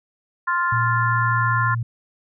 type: harmonic tone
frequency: 349.2 Hz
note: F4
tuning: in tune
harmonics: 3 / 4 / 5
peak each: -21 / -23 / -25 dBFS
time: 0.47-1.75 s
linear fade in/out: 10 ms
type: tone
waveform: sine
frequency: 116.54 Hz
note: A#2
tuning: in tune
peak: -21 dBFS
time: 0.72-1.83 s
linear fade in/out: 5 ms
effects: none